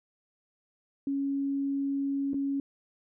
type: tone with dropouts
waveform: sine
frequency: 277.2 Hz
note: C#4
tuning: in tune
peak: -27 dBFS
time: 1.07-2.6 s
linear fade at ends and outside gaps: 2 ms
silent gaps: 2.334-2.342 s
effects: none